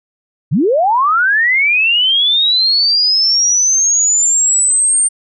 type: linear sweep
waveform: sine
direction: up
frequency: 109.7 to 8820 Hz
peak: -9 dBFS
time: 0.51-5.09 s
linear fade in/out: 20 ms
effects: none